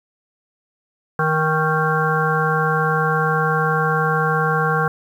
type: harmonic tone with a mistuned harmonic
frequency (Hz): 157.1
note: D#3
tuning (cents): +17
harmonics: 1 / 3 / 5 / 7 / 9 / 10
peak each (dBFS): -21 / -23 / -24 / -23 / -23 / -24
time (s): 1.19-4.88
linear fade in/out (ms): 2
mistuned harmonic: 9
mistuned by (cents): -37
effects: 8-bit